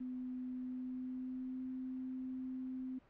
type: tone with pitch glide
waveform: sine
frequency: 253.4 to 258.1 Hz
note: B3 to C4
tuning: +45 to -23 cents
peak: -40 dBFS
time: 0-2.99 s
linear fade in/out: 10 ms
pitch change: +32 cents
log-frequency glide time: 0.6-1.72 s
effects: pink hiss -67 dBFS RMS until 3.09 s + low-pass 2000 Hz 12 dB/octave